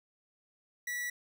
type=tone; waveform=45% pulse; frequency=1947 Hz; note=B6; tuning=25 cents flat; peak=-34 dBFS; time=0.87-1.1 s; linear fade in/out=5 ms; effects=none